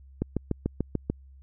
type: click train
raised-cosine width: 3 ms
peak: -13 dBFS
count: 7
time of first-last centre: 0.22-1.1 s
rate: 6.82 Hz
effects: added 67 Hz sine -48 dBFS peak until 1.42 s